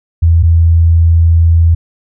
sine tone pair in turn, 83.1 / 83.1 Hz, E2 / E2, +15 / +15 cents, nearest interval unison, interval 0 cents, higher neither, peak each -4 dBFS, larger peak neither, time 0.22-0.43 / 0.43-1.75 s, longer second, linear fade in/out 10 ms, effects none

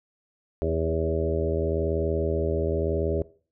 harmonic tone with a mistuned harmonic, 80.9 Hz, E2, 32 cents flat, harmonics 1 / 2 / 3 / 4 / 5 / 6 / 7 / 8, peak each -28 / -34 / -37 / -33 / -28 / -36 / -31 / -37 dBFS, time 0.62-3.22 s, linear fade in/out 0 ms, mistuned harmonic 6, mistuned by +19 cents, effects noise-tail reverb RT60 0.4 s tail -19 dB re dry

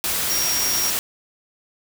sine tone in noise, 5620 Hz, F8, 10 cents sharp, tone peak -22 dBFS, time 0.3-0.9 s, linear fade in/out 0 ms, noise white, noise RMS -23 dBFS, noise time 0.04-0.99 s, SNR -2 dB, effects none

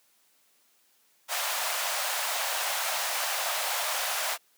pink high-pass noise, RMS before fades -30 dBFS, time 1.28-4.38 s, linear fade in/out 50 ms, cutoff 590 Hz, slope 48 dB/octave, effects white hiss -66 dBFS RMS until 4.57 s + high-pass 200 Hz 12 dB/octave

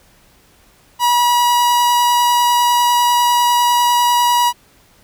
45% pulse tone with vibrato, 967 Hz, B5, 37 cents flat, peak -11 dBFS, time 0.99-4.53 s, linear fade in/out 50 ms, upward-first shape triangle, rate 10 Hz, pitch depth 8 cents each way, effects pink hiss -51 dBFS RMS until 5.03 s

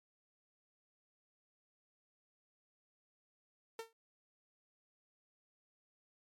sawtooth tone with exponential decay, 452.9 Hz, A#4, 50 cents flat, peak -35 dBFS, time 3.79-3.93 s, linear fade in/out 2 ms, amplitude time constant 29 ms, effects MP3 64 kbps

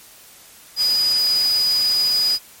sine tone in noise, 4940 Hz, D#8, 13 cents flat, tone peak -15 dBFS, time 0.76-2.39 s, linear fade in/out 50 ms, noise white, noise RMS -30 dBFS, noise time 0.76-2.39 s, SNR +12 dB, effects white hiss -45 dBFS RMS until 2.6 s + MP3 64 kbps

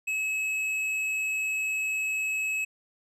sine tone with tanh clipping, 2576 Hz, E7, 41 cents flat, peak -28 dBFS, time 0.07-2.65 s, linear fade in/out 10 ms, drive 9 dB, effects resampled to 32000 Hz

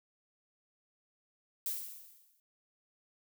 violet noise with exponential decay, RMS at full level -34 dBFS, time 1.66-2.4 s, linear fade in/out 1 ms, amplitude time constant 160 ms, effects none

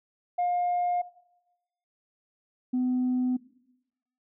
sine tone pair in turn, 710 / 252.1 Hz, F5 / B3, +28 / +36 cents, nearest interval octave + tritone, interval 1792 cents, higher first, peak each -22 dBFS, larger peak neither, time 0.38-1.02 / 2.73-3.37 s, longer neither, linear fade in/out 10 ms, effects noise-tail reverb RT60 0.9 s tail -19 dB re dry + tanh soft clip ceiling -21 dBFS

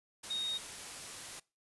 sine tone in noise, 3729 Hz, A#7, in tune, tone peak -33 dBFS, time 0.3-0.58 s, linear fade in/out 10 ms, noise white, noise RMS -45 dBFS, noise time 0.23-1.4 s, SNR +9 dB, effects noise-tail reverb RT60 0.3 s tail -23 dB re dry + resampled to 24000 Hz

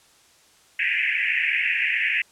white band-pass noise, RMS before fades -23 dBFS, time 0.79-2.22 s, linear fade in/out 5 ms, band 1700 to 2700 Hz, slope 96 dB/octave, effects white hiss -56 dBFS RMS until 2.31 s + low-pass 9000 Hz 12 dB/octave

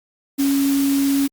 sine tone in noise, 277.2 Hz, C#4, in tune, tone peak -15 dBFS, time 0.38-1.28 s, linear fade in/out 20 ms, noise white, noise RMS -29 dBFS, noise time 0.38-1.28 s, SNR +11 dB, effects Opus 48 kbps

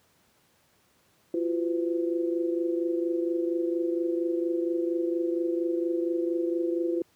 sine tone cluster, 339.5 / 363.8 / 506 Hz, F4 / F#4 / B4, -49 / -29 / +42 cents, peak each -26 / -33 / -33 dBFS, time 1.34-7.02 s, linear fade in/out 2 ms, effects pink hiss -65 dBFS RMS until 7.15 s + high-pass 100 Hz 12 dB/octave

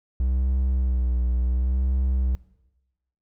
triangle tone with vibrato, 63 Hz, B1, 35 cents sharp, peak -18 dBFS, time 0.2-2.35 s, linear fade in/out 0 ms, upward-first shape sine, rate 0.7 Hz, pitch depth 56 cents each way, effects noise-tail reverb RT60 1.0 s tail -20 dB re dry

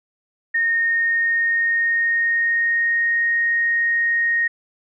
sine tone with pitch glide, 1843 to 1863.3 Hz, A#6 to A#6, -20 to -1 cents, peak -16 dBFS, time 0.54-4.48 s, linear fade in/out 10 ms, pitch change +19 cents, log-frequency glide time 0.73-3.28 s, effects none

